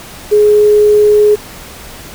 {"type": "tone with quantisation", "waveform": "sine", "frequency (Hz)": 419.2, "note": "G#4", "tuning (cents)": 16, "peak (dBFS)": -4, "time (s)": [0.31, 1.36], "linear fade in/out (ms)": 20, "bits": 5, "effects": ["pink hiss -31 dBFS RMS until 2.14 s"]}